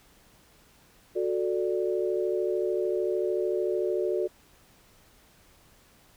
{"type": "chord", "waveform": "sine", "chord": "D major", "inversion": "first", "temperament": "just", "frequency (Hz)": [367.1, 440.5, 587.3], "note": ["F#4", "A4", "D5"], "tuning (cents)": [-14, 2, 0], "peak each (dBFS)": [-27, -30, -32], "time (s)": [1.15, 4.28], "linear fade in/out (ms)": 20, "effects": ["pink hiss -59 dBFS RMS until 6.16 s"]}